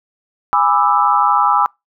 sine chord, E dominant seventh, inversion first, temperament just, 824.1 / 988.9 / 1186.7 / 1318.5 Hz, G#5 / B5 / D6 / E6, -14 / +2 / +18 / 0 cents, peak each -16 dBFS, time 0.53-1.66 s, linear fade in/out 0 ms, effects noise-tail reverb RT60 0.2 s tail -26 dB re dry

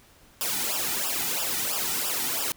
white noise with flanger, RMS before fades -28 dBFS, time 0.41-2.52 s, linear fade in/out 0 ms, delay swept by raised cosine 0.47 to 1.87 ms, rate 3 Hz, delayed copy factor -1, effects pink hiss -56 dBFS RMS until 2.56 s

